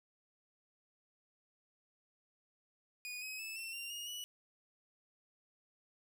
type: tone with pitch steps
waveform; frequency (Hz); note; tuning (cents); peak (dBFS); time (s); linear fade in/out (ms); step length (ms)
sawtooth; 2466 / 2540 / 2616 / 2694 / 2774 / 2857 / 2943; D#7 / D#7 / E7 / E7 / F7 / F7 / F#7; -16 / +35 / -14 / +37 / -12 / +39 / -10; -39; 3.05-4.24; 0; 170
effects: none